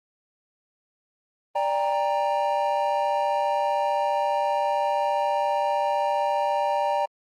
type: chord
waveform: triangle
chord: G minor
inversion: second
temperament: equal with one note detuned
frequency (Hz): 587.3 / 797.2 / 932.3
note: D5 / G5 / Bb5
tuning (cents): 0 / +29 / 0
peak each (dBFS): -24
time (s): 1.55-7.06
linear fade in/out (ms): 10
effects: Opus 24 kbps